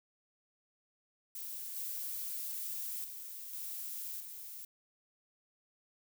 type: noise with level steps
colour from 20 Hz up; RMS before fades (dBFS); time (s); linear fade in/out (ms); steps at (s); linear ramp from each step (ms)
violet; -43 / -40 / -46 / -42 / -47; 1.35-4.65; 2; 1.76 / 3.04 / 3.53 / 4.2; 5
effects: none